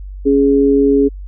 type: tone pair together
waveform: sine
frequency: 278.1 / 416.7 Hz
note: C#4 / G#4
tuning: +6 / +6 cents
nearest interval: perfect fifth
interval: 700 cents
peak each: -11 dBFS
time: 0.25-1.09 s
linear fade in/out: 20 ms
effects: added 48 Hz sine -26 dBFS peak until 1.27 s